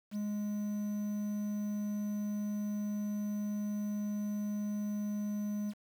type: tone with quantisation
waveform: triangle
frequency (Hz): 207.7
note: G#3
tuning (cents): 0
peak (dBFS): -31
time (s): 0.11-5.74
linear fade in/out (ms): 50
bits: 9
effects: none